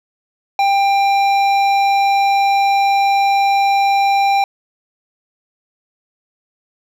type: tone with hard clipping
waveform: triangle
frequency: 793 Hz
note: G5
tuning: 20 cents sharp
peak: -13 dBFS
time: 0.59-4.44 s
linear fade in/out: 2 ms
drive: 15 dB
effects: none